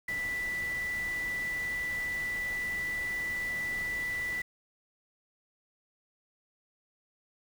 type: tone in noise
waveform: sine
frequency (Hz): 1975.5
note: B6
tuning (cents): 0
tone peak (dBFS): -31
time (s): 0.08-4.42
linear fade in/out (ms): 5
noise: pink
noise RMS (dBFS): -45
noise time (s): 0.08-4.42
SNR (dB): +11
effects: none